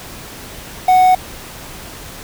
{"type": "tone with quantisation", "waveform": "triangle", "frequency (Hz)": 740, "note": "F#5", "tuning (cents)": 0, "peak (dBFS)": -5, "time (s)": [0.88, 1.15], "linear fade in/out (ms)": 5, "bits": 5, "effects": ["pink hiss -33 dBFS RMS until 2.23 s"]}